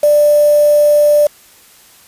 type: tone with quantisation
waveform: sine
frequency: 591 Hz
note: D5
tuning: 11 cents sharp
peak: -6 dBFS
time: 0.03-1.27 s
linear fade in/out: 5 ms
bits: 4
effects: white hiss -44 dBFS RMS until 2.07 s + resampled to 32000 Hz